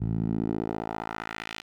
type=tone with band-pass filter sweep; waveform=10% pulse; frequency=55 Hz; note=A1; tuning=in tune; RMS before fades=-31 dBFS; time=0-1.62 s; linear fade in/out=20 ms; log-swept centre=110 to 3300 Hz; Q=1.4; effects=none